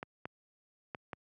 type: clicks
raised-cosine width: 0.5 ms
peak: -24 dBFS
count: 4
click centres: 0.029 / 0.255 / 0.948 / 1.132 s
effects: high-pass 100 Hz 12 dB/octave